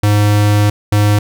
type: tone pair in turn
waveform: square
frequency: 103.83 / 103.83 Hz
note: G#2 / G#2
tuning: 0 / 0 cents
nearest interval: unison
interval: 0 cents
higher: neither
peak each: -9 dBFS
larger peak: neither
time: 0.03-0.7 / 0.92-1.19 s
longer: first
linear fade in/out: 5 ms
effects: none